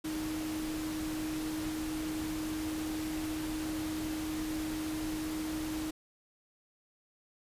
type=tone in noise; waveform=sine; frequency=311.8 Hz; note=D#4; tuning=4 cents sharp; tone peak=-34 dBFS; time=0.04-5.91 s; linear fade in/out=10 ms; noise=pink; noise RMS=-42 dBFS; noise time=0.04-5.91 s; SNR=+5 dB; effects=resampled to 32000 Hz